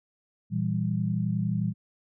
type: chord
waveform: sine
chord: E diminished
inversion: second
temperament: equal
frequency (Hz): 116.54 / 164.81 / 196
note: Bb2 / E3 / G3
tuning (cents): 0 / 0 / 0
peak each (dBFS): -29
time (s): 0.5-1.74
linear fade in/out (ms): 50
effects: none